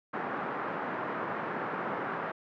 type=band-pass noise; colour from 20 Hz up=white; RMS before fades=-35 dBFS; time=0.13-2.32 s; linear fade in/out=10 ms; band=150 to 1500 Hz; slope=24 dB/octave; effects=none